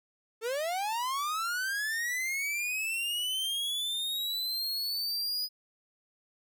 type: linear sweep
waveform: 45% pulse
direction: up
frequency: 431.6 to 4978 Hz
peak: -30 dBFS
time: 0.41-5.49 s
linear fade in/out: 50 ms
effects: none